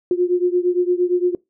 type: beating tone pair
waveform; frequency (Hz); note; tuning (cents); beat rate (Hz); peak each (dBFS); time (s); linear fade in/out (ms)
sine; 354.1 / 362.8; F4 / F#4; +24 / -34; 8.7; -17 / -19; 0.11-1.35; 2
effects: noise-tail reverb RT60 0.2 s tail -23 dB re dry